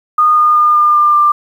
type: tone with pitch steps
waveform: sine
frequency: 1227 / 1219.2 / 1211.5 / 1203.8 / 1196.2 / 1188.6 Hz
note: D#6 / D#6 / D#6 / D6 / D6 / D6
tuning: -25 / -36 / -47 / +42 / +31 / +20 cents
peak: -6 dBFS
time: 0.18-1.32 s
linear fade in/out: 5 ms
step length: 190 ms
effects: 7-bit